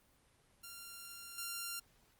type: tone with level steps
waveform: 5% pulse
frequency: 1387 Hz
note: F6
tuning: 12 cents flat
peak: -37 / -29 dBFS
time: 0.63-1.8 s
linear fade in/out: 10 ms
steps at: 1.38 s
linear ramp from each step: 2 ms
effects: pink hiss -70 dBFS RMS until 2.19 s + Opus 32 kbps